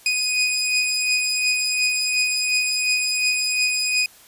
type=beating tone pair; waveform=20% pulse; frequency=2489 / 2491.8 Hz; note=D#7 / D#7; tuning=0 / +2 cents; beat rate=2.8 Hz; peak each=-21 / -15 dBFS; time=0.06-4.06 s; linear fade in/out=2 ms; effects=white hiss -49 dBFS RMS until 4.27 s + resampled to 32000 Hz